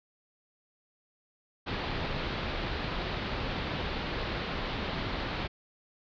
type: low-pass noise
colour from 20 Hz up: pink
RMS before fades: -34 dBFS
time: 1.66-5.48 s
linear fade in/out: 20 ms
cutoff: 4400 Hz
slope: 48 dB/octave
effects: none